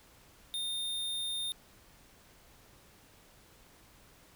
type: tone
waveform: square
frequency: 3640 Hz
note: A#7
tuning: 42 cents flat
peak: -34 dBFS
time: 0.54-1.52 s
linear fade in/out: 0 ms
effects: pink hiss -60 dBFS RMS until 4.35 s